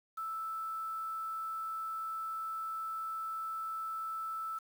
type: tone with quantisation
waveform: sine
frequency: 1318.5 Hz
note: E6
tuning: in tune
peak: -36 dBFS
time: 0.17-4.59 s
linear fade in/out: 10 ms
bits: 9
effects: none